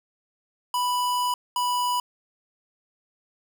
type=tone pair in turn; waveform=square; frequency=987.8 / 984.4 Hz; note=B5 / B5; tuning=0 / -6 cents; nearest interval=unison; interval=6 cents; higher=first; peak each=-23 dBFS; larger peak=neither; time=0.74-1.34 / 1.56-2 s; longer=first; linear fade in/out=2 ms; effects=none